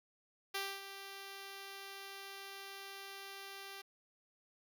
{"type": "tone with ADSR envelope", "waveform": "5% pulse", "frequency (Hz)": 392.9, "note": "G4", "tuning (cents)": 4, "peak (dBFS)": -25, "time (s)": [0.54, 3.82], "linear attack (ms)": 10, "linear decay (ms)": 250, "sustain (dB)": -11, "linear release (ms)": 11, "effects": []}